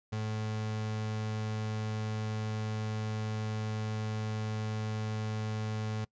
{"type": "tone", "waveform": "35% pulse", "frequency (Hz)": 108.3, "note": "A2", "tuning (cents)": -27, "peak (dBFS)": -31, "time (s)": [0.12, 6.05], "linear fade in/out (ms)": 10, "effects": ["noise-tail reverb RT60 0.1 s tail -24 dB re dry", "resampled to 16000 Hz"]}